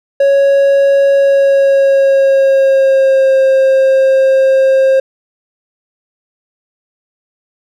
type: tone with pitch glide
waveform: triangle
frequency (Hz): 554.4 to 532.7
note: C#5 to C5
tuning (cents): 0 to +31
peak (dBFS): -4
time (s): 0.2-5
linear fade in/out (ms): 5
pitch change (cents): -69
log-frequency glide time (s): 1.15-3.39
effects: none